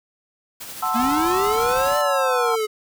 white noise with tremolo, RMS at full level -34 dBFS, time 0.6-2.02 s, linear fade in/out 10 ms, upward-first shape sine, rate 12 Hz, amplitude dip 35%
sine chord, F# half-diminished seventh, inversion none, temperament equal, 740 / 880 / 1046.5 / 1318.5 Hz, F#5 / A5 / C6 / E6, 0 / 0 / 0 / 0 cents, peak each -26 / -27 / -27 / -23 dBFS, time 0.82-2.56 s, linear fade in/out 10 ms
square linear two-way sweep, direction up then down, 224.3 to 592 to 421.6 Hz, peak -21 dBFS, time 0.94-2.67 s, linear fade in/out 20 ms, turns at 1.98 s
pink noise, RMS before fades -36 dBFS, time 0.99-1.94 s, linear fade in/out 5 ms
effects none

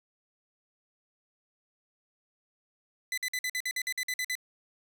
sawtooth tone bursts, 2007 Hz, B6, 27 cents sharp, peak -26 dBFS, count 12, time 3.12-4.353 s, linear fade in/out 2 ms, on 56 ms, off 51 ms, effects none

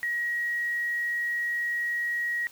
sine tone, 1900 Hz, A#6, 33 cents sharp, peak -26 dBFS, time 0.03-2.47 s, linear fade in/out 0 ms, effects white hiss -52 dBFS RMS until 2.51 s

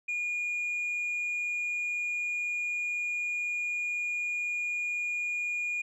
sine tone, 2434 Hz, D#7, 39 cents flat, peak -27 dBFS, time 0.08-5.82 s, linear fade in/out 10 ms, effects tanh soft clip ceiling -28 dBFS

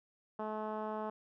10% pulse tone with low-pass filter, 215.3 Hz, A3, 37 cents flat, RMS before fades -39 dBFS, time 0.39-1.1 s, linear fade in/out 5 ms, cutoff 1000 Hz, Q 1.3, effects none

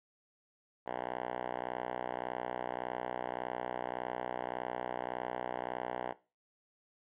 5% pulse tone with band-pass filter, 61.74 Hz, B1, in tune, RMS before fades -39 dBFS, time 0.86-6.13 s, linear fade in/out 10 ms, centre 900 Hz, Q 1.5, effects noise-tail reverb RT60 0.3 s tail -18 dB re dry + resampled to 8000 Hz

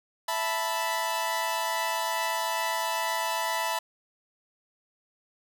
sawtooth chord, E suspended fourth, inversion none, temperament equal, 659.3 / 880 / 987.8 Hz, E5 / A5 / B5, 0 / 0 / 0 cents, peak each -30 / -28 / -26 dBFS, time 0.28-3.79 s, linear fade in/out 5 ms, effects none

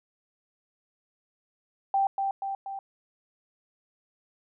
sine tone with echo, 784 Hz, G5, in tune, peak -21 dBFS, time 1.94-2.07 s, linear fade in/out 2 ms, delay 240 ms, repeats 3, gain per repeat -4 dB, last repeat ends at 2.79 s, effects none

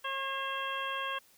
harmonic tone with a mistuned harmonic, 541 Hz, C#5, 42 cents flat, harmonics 1 / 2 / 3 / 4 / 5 / 6, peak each -43 / -36 / -39 / -48 / -41 / -41 dBFS, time 0.04-1.19 s, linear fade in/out 10 ms, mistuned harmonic 4, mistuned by -60 cents, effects white hiss -63 dBFS RMS until 1.37 s

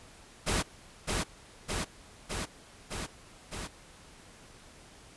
pink noise with echo, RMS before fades -29 dBFS, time 0.46-0.63 s, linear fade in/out 20 ms, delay 610 ms, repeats 5, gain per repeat -2 dB, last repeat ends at 3.68 s, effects pink hiss -54 dBFS RMS until 5.16 s + resampled to 24000 Hz

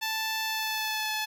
10% pulse tone with pitch glide, 880 to 862.4 Hz, A5 to A5, 0 to -35 cents, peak -20 dBFS, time 0.01-1.26 s, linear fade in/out 20 ms, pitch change -35 cents, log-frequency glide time 0.44-1.12 s, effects none

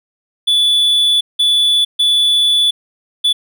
triangle tone bursts at uneven times, 3456 Hz, A7, 32 cents flat, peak -8 dBFS, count 4, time 0.47-1.21 / 1.39-1.85 / 1.99-2.71 / 3.24-3.33 s, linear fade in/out 10 ms, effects none

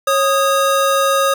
square tone pair together, 546.7 / 1244.5 Hz, C#5 / D#6, -24 / 0 cents, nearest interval octave + major second, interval 1424 cents, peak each -16 dBFS, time 0.07-1.34 s, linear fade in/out 5 ms, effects none

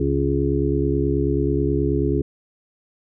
harmonic tone, 69.3 Hz, C#2, in tune, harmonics 1 / 2 / 4 / 5 / 6, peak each -24 / -24 / -24 / -24 / -24 dBFS, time 0-2.22 s, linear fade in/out 5 ms, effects none

